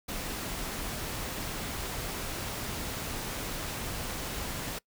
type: noise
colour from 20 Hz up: pink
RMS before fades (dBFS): -36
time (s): 0.08-4.79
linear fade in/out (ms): 10
effects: noise-tail reverb RT60 0.1 s tail -23 dB re dry